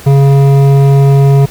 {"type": "tone with hard clipping", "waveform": "triangle", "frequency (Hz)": 138.59, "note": "C#3", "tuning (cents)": 0, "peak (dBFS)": -5, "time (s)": [0.06, 1.46], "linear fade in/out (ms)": 10, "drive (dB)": 15, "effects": ["pink hiss -32 dBFS RMS until 1.5 s"]}